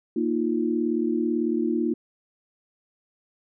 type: chord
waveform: sine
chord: Bb suspended fourth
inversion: none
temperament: equal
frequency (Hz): 233.1 / 311.1 / 349.2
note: Bb3 / Eb4 / F4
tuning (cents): 0 / 0 / 0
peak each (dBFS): -26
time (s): 0.16-1.94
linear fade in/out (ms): 5
effects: none